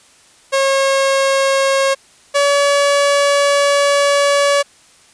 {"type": "tone pair in turn", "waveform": "sawtooth", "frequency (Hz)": [543, 568.3], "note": ["C#5", "C#5"], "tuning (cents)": [-36, 43], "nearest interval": "minor second", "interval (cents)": 79, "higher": "second", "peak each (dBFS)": [-8, -7], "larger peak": "second", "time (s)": [[0.52, 1.95], [2.34, 4.63]], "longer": "second", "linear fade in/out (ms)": 20, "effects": ["white hiss -48 dBFS RMS until 5.13 s", "resampled to 22050 Hz"]}